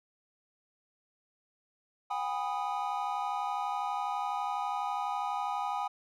triangle chord, G# minor seventh, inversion third, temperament equal with one note detuned, 740 / 812.1 / 987.8 / 1244.5 Hz, F#5 / G#5 / B5 / D#6, 0 / -39 / 0 / 0 cents, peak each -37 / -32 / -36 / -36 dBFS, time 2.1-5.88 s, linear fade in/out 10 ms, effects none

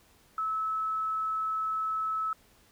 sine tone, 1300 Hz, E6, 24 cents flat, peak -28 dBFS, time 0.38-2.33 s, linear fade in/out 2 ms, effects pink hiss -62 dBFS RMS until 2.71 s

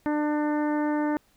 harmonic tone, 298.8 Hz, D4, 30 cents sharp, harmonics 1 / 2 / 3 / 4 / 5 / 6 / 7, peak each -24 / -32 / -32 / -41 / -40 / -40 / -49 dBFS, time 0.06-1.17 s, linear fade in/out 0 ms, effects pink hiss -64 dBFS RMS until 1.36 s

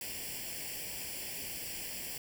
white noise with comb filter, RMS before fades -41 dBFS, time 0.01-2.18 s, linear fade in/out 2 ms, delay 0.39 ms, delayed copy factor +0.85, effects none

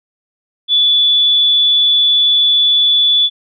sine tone, 3453 Hz, A7, 33 cents flat, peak -8 dBFS, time 0.68-3.3 s, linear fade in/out 50 ms, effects none

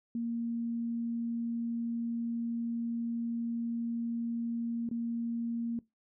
sine tone with dropouts, 233.1 Hz, A#3, in tune, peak -31 dBFS, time 0.15-5.79 s, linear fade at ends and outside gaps 2 ms, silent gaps 4.89-4.912 s, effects noise-tail reverb RT60 0.2 s tail -21 dB re dry

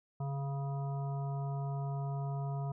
harmonic tone with a mistuned harmonic, 138.59 Hz, C#3, in tune, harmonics 1 / 3 / 5 / 7 / 9, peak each -34 / -49 / -45 / -49 / -54 dBFS, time 0.2-2.72 s, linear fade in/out 5 ms, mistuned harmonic 1, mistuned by +17 cents, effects none

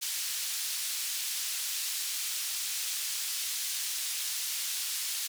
pink band-pass noise, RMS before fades -34 dBFS, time 0.01-5.28 s, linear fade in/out 20 ms, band 3800 to 15000 Hz, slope 12 dB/octave, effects none

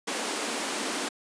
pink high-pass noise, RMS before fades -31 dBFS, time 0.07-1.09 s, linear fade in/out 10 ms, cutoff 220 Hz, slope 48 dB/octave, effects resampled to 22050 Hz

